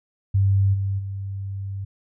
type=tone with level steps; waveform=sine; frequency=98 Hz; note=G2; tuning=in tune; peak=-15 / -21 / -27 dBFS; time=0.34-1.85 s; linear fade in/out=10 ms; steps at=0.73 / 0.98 s; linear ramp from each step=20 ms; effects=none